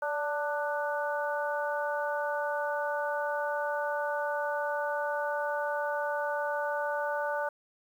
harmonic tone with a mistuned harmonic, 296.2 Hz, D4, 15 cents sharp, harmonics 2 / 3 / 4 / 5, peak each -32 / -34 / -40 / -35 dBFS, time 0.02-7.49 s, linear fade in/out 5 ms, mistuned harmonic 2, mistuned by -32 cents, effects 10-bit

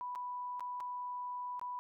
sine tone with dropouts, 987.8 Hz, B5, in tune, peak -38 dBFS, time 0.01-1.79 s, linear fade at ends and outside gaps 0 ms, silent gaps 0.151-0.157 / 0.596-0.606 / 0.802-0.806 / 1.595-1.614 s, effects none

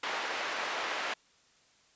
white band-pass noise, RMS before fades -35 dBFS, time 0.03-1.14 s, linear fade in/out 5 ms, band 480 to 2200 Hz, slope 12 dB/octave, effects white hiss -65 dBFS RMS until 1.95 s + resampled to 16000 Hz

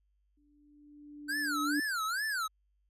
sine tone with exponential growth, 293.7 Hz, D4, in tune, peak -28 dBFS, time 0.37-1.8 s, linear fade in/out 5 ms, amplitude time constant 310 ms
square tone with vibrato, 1500 Hz, F#6, 23 cents sharp, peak -32 dBFS, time 1.28-2.48 s, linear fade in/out 20 ms, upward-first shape sine, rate 2.3 Hz, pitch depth 280 cents each way
effects added 50 Hz sine -70 dBFS peak until 2.89 s + resampled to 32000 Hz

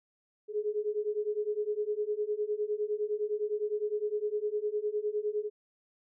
sine beating tone pair, 415.3 / 425.1 Hz, G#4 / G#4, 0 / +40 cents, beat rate 9.8 Hz, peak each -33 / -32 dBFS, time 0.48-5.5 s, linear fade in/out 50 ms, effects none

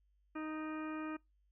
harmonic tone with a mistuned harmonic, 311.1 Hz, D#4, in tune, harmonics 1 / 2 / 3 / 4 / 5 / 6 / 8 / 9, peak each -40 / -51 / -53 / -48 / -54 / -56 / -54 / -65 dBFS, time 0.35-1.17 s, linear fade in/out 10 ms, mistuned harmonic 8, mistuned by -42 cents, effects noise-tail reverb RT60 0.2 s tail -25 dB re dry + added 50 Hz sine -70 dBFS peak until 1.51 s

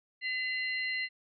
sine tone cluster, 2027 / 2778 / 4154 Hz, B6 / F7 / C8, +45 / -10 / -13 cents, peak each -32 / -39 / -40 dBFS, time 0.21-1.09 s, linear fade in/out 50 ms, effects none

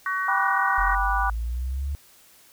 harmonic tone, 376.6 Hz, F#4, 31 cents sharp, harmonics 3 / 4 / 5, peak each -27 / -28 / -29 dBFS, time 0.06-0.95 s, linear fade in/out 2 ms
sine chord, G major seventh, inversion none, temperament just, 784 / 980 / 1176 / 1470 Hz, G5 / B5 / D6 / F#6, 0 / -14 / +2 / -12 cents, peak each -27 dBFS, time 0.28-1.3 s, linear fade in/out 2 ms
sine exponential sweep, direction up, 43.65 to 72.3 Hz, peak -25 dBFS, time 0.78-1.95 s, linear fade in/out 0 ms
effects white hiss -54 dBFS RMS until 2.52 s

